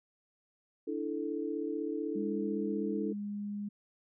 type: chord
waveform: sine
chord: D suspended second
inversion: none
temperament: equal with one note detuned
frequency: 293.7 / 329.6 / 438.2 Hz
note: D4 / E4 / A4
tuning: 0 / 0 / -7 cents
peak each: -37 dBFS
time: 0.87-3.13 s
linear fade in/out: 10 ms
type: tone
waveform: sine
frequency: 205.2 Hz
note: G#3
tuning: 21 cents flat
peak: -35 dBFS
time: 2.15-3.69 s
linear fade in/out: 10 ms
effects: none